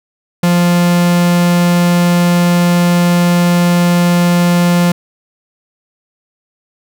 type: tone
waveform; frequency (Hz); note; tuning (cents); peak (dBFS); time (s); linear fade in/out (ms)
45% pulse; 174.61; F3; 0; -8; 0.43-4.92; 5
effects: none